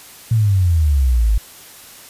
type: exponential sweep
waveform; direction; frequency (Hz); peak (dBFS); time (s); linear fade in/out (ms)
sine; down; 116.54 to 50.5; -11; 0.31-1.38; 5
effects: white hiss -40 dBFS RMS until 2.09 s + resampled to 32000 Hz